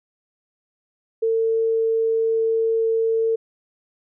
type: tone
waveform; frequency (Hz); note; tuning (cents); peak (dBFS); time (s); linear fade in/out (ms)
sine; 450.3; A4; +40; -17; 1.22-3.36; 10
effects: none